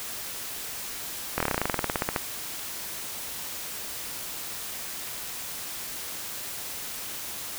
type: slowing click train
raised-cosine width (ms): 0.5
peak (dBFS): -9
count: 19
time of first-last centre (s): 1.38-2.162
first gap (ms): 23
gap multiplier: 1.07
effects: white hiss -36 dBFS RMS until 7.58 s